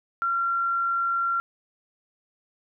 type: tone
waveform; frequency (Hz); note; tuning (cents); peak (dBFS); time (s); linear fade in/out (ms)
sine; 1372; F6; -31; -22; 0.22-1.4; 0
effects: none